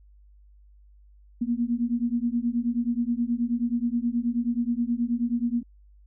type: beating tone pair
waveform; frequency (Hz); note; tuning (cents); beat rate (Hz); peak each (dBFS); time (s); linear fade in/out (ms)
sine; 233.1 / 242.5; A#3 / B3; 0 / -31; 9.4; -26; 1.41-5.63; 10
effects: added 50 Hz sine -51 dBFS peak until 6.06 s